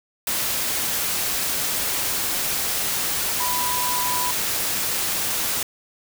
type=tone in noise; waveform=sine; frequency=987.8 Hz; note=B5; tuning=in tune; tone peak=-25 dBFS; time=3.4-4.31 s; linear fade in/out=2 ms; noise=white; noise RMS=-24 dBFS; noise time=0.27-5.63 s; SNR=-4 dB; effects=none